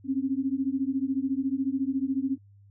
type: beating tone pair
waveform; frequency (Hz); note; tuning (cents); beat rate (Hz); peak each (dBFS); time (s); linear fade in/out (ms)
sine; 261.5 / 275.5; C4 / C#4; -1 / -11; 14; -28; 0.04-2.38; 50
effects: added 100 Hz sine -52 dBFS peak until 2.7 s